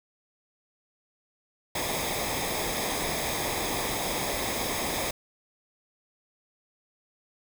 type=noise with comb filter; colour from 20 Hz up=pink; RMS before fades=-30 dBFS; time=1.75-5.11 s; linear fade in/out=5 ms; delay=0.69 ms; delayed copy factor=-0.65; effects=none